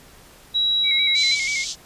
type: tone with pitch glide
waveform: sine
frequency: 3880 to 4017 Hz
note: B7 to B7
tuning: -31 to +29 cents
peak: -17 dBFS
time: 0.54-1.36 s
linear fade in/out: 20 ms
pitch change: +60 cents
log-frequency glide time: 1.13-1.23 s
type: tone with vibrato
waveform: sine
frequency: 2217 Hz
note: C#7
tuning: in tune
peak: -22 dBFS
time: 0.83-1.66 s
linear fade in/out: 50 ms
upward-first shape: square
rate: 6.2 Hz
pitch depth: 51 cents each way
type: band-pass noise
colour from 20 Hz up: white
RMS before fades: -29 dBFS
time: 1.14-1.76 s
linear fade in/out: 50 ms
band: 3100 to 7100 Hz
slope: 48 dB/octave
effects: pink hiss -48 dBFS RMS until 1.85 s + resampled to 32000 Hz